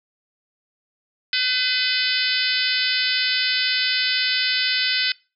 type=harmonic tone; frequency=506 Hz; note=B4; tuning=42 cents sharp; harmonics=3 / 4 / 5 / 6 / 7 / 8 / 9 / 10; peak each=-27 / -27 / -27 / -27 / -27 / -27 / -27 / -27 dBFS; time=1.33-5.12 s; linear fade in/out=2 ms; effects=noise-tail reverb RT60 0.3 s tail -23 dB re dry